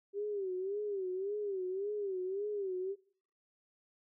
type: tone with vibrato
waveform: sine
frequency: 392 Hz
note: G4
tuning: in tune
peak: -34 dBFS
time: 0.13-2.96 s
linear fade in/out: 50 ms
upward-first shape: sine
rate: 1.8 Hz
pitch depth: 120 cents each way
effects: noise-tail reverb RT60 0.6 s tail -25 dB re dry